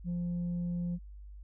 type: tone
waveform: sine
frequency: 174.5 Hz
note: F3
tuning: 1 cent flat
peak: -29 dBFS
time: 0.04-0.99 s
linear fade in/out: 50 ms
effects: tanh soft clip ceiling -30 dBFS + added 50 Hz sine -45 dBFS peak until 1.43 s